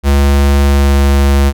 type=tone with pitch glide; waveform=square; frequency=70.2 to 69.72 Hz; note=C#2 to C#2; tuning=+22 to +11 cents; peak=-7 dBFS; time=0.03-1.53 s; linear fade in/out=50 ms; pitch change=-11 cents; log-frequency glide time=0.66-0.95 s; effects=none